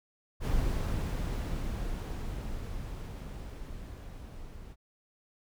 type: noise with level ramp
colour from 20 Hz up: brown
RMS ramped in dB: -29 to -46 dBFS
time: 0.4-4.76 s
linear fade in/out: 50 ms
effects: none